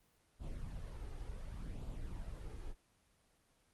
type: noise with flanger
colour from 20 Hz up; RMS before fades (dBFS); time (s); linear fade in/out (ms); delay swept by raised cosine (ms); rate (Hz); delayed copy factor
brown; -44; 0.39-2.75; 50; 0.25 to 2.45; 0.68; +0.55
effects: pink hiss -73 dBFS RMS until 3.73 s + Opus 24 kbps